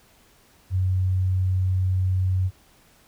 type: tone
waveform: sine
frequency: 93 Hz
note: F#2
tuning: 9 cents sharp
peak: -19 dBFS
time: 0.7-2.51 s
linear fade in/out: 50 ms
effects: pink hiss -57 dBFS RMS until 3.07 s